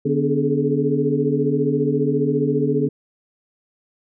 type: tone cluster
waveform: sine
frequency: 147.1 / 248.8 / 290.3 / 417.3 / 432 Hz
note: D3 / B3 / D4 / G#4 / A4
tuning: +3 / +13 / -20 / +8 / -32 cents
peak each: -23 dBFS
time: 0.05-2.89 s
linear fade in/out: 10 ms
effects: none